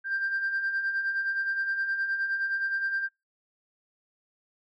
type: beating tone pair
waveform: sine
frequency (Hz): 1574 / 1583.6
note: G6 / G6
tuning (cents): +7 / +17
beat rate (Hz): 9.6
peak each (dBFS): -34 / -26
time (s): 0.04-3.09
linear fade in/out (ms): 50
effects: noise-tail reverb RT60 0.2 s tail -25 dB re dry + tanh soft clip ceiling -22 dBFS